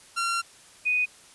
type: tone pair in turn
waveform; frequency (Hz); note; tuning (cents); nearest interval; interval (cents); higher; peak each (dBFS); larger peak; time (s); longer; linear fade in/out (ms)
sawtooth / sine; 1372 / 2487; F6 / D#7; -31 / -1; minor seventh; 1030; second; -21; neither; 0.16-0.42 / 0.85-1.06; first; 20
effects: white hiss -52 dBFS RMS until 1.34 s + resampled to 24000 Hz